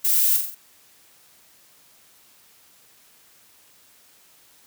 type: noise with echo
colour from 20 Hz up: violet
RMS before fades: -20 dBFS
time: 0.04-0.37 s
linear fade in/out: 10 ms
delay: 45 ms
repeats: 4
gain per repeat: -5 dB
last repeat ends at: 0.55 s
effects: white hiss -55 dBFS RMS until 4.66 s + high-pass 60 Hz 12 dB/octave